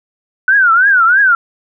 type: tone with vibrato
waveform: sine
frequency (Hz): 1480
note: F#6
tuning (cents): 0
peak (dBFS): -6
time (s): 0.48-1.35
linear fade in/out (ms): 2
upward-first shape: triangle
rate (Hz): 3.1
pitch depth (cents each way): 220
effects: none